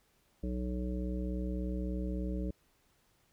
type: harmonic tone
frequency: 61.74 Hz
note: B1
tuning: in tune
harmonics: 1 / 3 / 5 / 7 / 9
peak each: -35 / -38 / -41 / -46 / -47 dBFS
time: 0.43-2.51 s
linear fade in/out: 5 ms
effects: pink hiss -71 dBFS RMS until 3.32 s